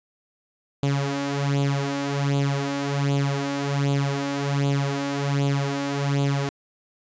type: tone with flanger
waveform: sawtooth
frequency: 140.3 Hz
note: C#3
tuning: 21 cents sharp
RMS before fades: -24 dBFS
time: 0.83-6.49 s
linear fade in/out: 0 ms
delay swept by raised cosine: 0.27 to 3.47 ms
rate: 1.3 Hz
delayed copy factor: +0.7
effects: resampled to 16000 Hz